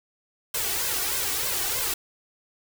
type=noise with flanger; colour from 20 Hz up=white; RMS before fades=-27 dBFS; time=0.54-1.94 s; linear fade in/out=5 ms; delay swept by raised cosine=1.9 to 2.71 ms; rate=3.2 Hz; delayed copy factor=+0.85; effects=none